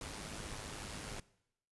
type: noise with amplitude modulation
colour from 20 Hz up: pink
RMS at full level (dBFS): -43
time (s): 0.01-1.2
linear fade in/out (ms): 2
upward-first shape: sine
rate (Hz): 105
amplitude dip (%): 50
effects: noise-tail reverb RT60 0.8 s tail -21 dB re dry + resampled to 24000 Hz